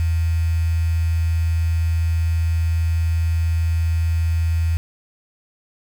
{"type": "tone with quantisation", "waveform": "sine", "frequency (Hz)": 82.41, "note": "E2", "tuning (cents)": 0, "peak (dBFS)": -16, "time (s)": [0, 4.77], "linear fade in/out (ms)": 0, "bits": 6, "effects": []}